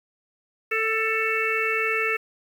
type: harmonic tone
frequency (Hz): 443.1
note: A4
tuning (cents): +12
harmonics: 1 / 3 / 4 / 5 / 6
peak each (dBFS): -28 / -29 / -29 / -27 / -27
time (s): 0.71-2.17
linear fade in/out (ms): 10
effects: 8-bit